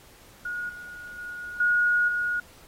sine tone with level steps, 1445 Hz, F#6, 41 cents flat, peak -29 / -38 / -34 / -19 / -24 dBFS, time 0.45-2.4 s, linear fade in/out 5 ms, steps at 0.69 / 1.18 / 1.6 / 2.08 s, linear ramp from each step 5 ms, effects pink hiss -53 dBFS RMS until 2.67 s + AAC 48 kbps

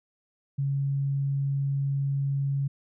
sine tone, 138.8 Hz, C#3, 3 cents sharp, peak -24 dBFS, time 0.58-2.68 s, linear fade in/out 10 ms, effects none

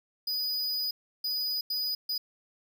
square tone bursts at uneven times, 4955 Hz, D#8, 8 cents flat, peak -29 dBFS, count 4, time 0.27-0.91 / 1.24-1.61 / 1.7-1.95 / 2.09-2.18 s, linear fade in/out 5 ms, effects 11-bit

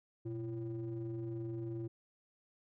triangle ring-modulated tone, 109.3 Hz, A2, 11 cents flat, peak -33 dBFS, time 0.25-1.88 s, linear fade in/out 10 ms, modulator 230 Hz, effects none

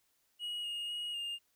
triangle tone with pitch steps, 2900 / 2855 / 2887 / 2817 Hz, F#7 / F7 / F#7 / F7, -35 / +37 / -43 / +14 cents, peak -35 dBFS, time 0.39-1.39 s, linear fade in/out 50 ms, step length 250 ms, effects white hiss -75 dBFS RMS until 1.55 s

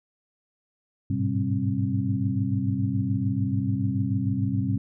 sine tone cluster, 101.4 / 108.3 / 127.2 / 194.7 / 266.6 Hz, G#2 / A2 / C3 / G3 / C4, -41 / -27 / -48 / -12 / +33 cents, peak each -29 dBFS, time 1.1-4.78 s, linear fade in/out 5 ms, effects none

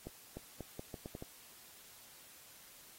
accelerating click train, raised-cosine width 2 ms, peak -30 dBFS, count 8, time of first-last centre 0.07-1.224 s, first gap 300 ms, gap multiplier 0.79, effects white hiss -58 dBFS RMS until 2.98 s + AAC 48 kbps

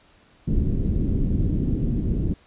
pink low-pass noise, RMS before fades -22 dBFS, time 0.47-2.34 s, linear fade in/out 10 ms, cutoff 310 Hz, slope 24 dB/octave, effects pink hiss -56 dBFS RMS until 2.46 s + resampled to 8000 Hz

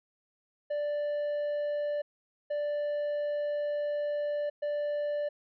triangle tone bursts at uneven times, 587.3 Hz, D5, in tune, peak -27 dBFS, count 3, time 0.7-2.02 / 2.5-4.5 / 4.62-5.29 s, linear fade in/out 10 ms, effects resampled to 11025 Hz

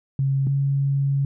sine tone pair in turn, 136.4 / 138.78 Hz, C#3 / C#3, -28 / +2 cents, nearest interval unison, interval 30 cents, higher second, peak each -18 dBFS, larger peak neither, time 0.19-0.47 / 0.47-1.25 s, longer second, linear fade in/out 2 ms, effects none

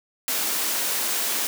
white high-pass noise, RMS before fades -25 dBFS, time 0.28-1.47 s, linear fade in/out 0 ms, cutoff 210 Hz, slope 24 dB/octave, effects none

